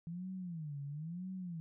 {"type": "tone with vibrato", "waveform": "sine", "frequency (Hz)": 162.9, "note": "E3", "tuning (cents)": -20, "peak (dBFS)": -40, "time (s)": [0.07, 1.6], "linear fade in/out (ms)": 0, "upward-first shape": "sine", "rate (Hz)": 1, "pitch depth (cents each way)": 250, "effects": []}